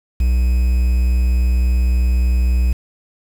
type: tone with quantisation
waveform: triangle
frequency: 61.74 Hz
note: B1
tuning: in tune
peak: -10 dBFS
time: 0.2-2.73 s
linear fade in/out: 5 ms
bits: 6
effects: none

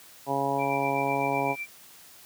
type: harmonic tone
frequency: 138.59 Hz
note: C#3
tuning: in tune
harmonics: 1 / 2 / 3 / 4 / 5 / 6 / 7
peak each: -36 / -33 / -33 / -33 / -31 / -31 / -31 dBFS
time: 0.26-1.56 s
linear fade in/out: 50 ms
type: tone with tremolo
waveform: sine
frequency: 2349 Hz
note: D7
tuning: in tune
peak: -30 dBFS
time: 0.58-1.67 s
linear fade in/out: 50 ms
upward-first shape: sine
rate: 7.9 Hz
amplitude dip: 65%
effects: white hiss -51 dBFS RMS until 2.25 s + high-pass 80 Hz 12 dB/octave

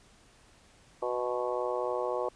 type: harmonic tone with a mistuned harmonic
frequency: 123.47 Hz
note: B2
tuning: in tune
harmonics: 3 / 4 / 5 / 6 / 7 / 8 / 9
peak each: -36 / -33 / -35 / -43 / -38 / -43 / -39 dBFS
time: 1.02-2.29 s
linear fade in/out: 5 ms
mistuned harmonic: 9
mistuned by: -17 cents
effects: pink hiss -60 dBFS RMS until 2.35 s + resampled to 22050 Hz

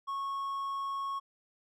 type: tone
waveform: triangle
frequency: 1100 Hz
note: C#6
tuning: 14 cents flat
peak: -31 dBFS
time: 0.07-1.2 s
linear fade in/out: 20 ms
effects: none

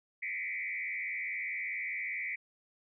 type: tone with frequency modulation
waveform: sine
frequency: 2159 Hz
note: C#7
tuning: 46 cents flat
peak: -34 dBFS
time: 0.22-2.36 s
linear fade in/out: 10 ms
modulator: 84.8 Hz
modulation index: 2.5
effects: none

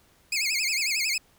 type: tone with vibrato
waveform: 20% pulse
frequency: 2349 Hz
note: D7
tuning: in tune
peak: -19 dBFS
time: 0.32-1.18 s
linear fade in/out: 5 ms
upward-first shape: sine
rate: 11 Hz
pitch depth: 190 cents each way
effects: pink hiss -61 dBFS RMS until 1.38 s

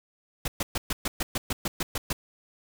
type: noise bursts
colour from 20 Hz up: pink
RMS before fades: -28 dBFS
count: 12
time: 0.45-2.13 s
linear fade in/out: 5 ms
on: 30 ms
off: 120 ms
effects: none

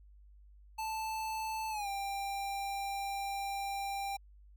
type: tone with pitch glide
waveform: square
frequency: 879 to 792.2 Hz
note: A5 to G5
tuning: -2 to +18 cents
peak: -36 dBFS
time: 0.78-4.17 s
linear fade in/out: 10 ms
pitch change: -180 cents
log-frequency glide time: 1.7-1.88 s
effects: added 50 Hz sine -55 dBFS peak until 4.56 s

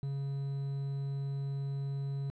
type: tone with quantisation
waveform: triangle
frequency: 138.59 Hz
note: C#3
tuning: in tune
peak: -31 dBFS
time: 0.03-2.3 s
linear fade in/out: 0 ms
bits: 9
effects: low-pass 3000 Hz 12 dB/octave

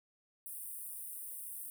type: high-pass noise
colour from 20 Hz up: pink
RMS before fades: -45 dBFS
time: 0.46-1.7 s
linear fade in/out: 0 ms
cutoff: 8700 Hz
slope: 96 dB/octave
effects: none

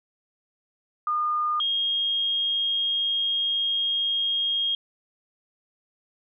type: tone pair in turn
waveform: sine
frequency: 1217 / 3249 Hz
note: D#6 / G#7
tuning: -39 / -39 cents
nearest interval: octave + perfect fourth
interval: 1700 cents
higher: second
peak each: -22 dBFS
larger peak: neither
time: 1.07-1.6 / 1.6-4.75 s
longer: second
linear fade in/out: 2 ms
effects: none

